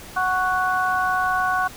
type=harmonic tone; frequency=370 Hz; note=F#4; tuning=in tune; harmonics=2 / 3 / 4; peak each=-23 / -23 / -23 dBFS; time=0.16-1.68 s; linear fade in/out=10 ms; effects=pink hiss -40 dBFS RMS until 1.76 s